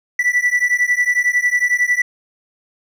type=beating tone pair; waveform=triangle; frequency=1961 / 1972 Hz; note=B6 / B6; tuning=-13 / -3 cents; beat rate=11 Hz; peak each=-15 dBFS; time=0.19-2.02 s; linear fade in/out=5 ms; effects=none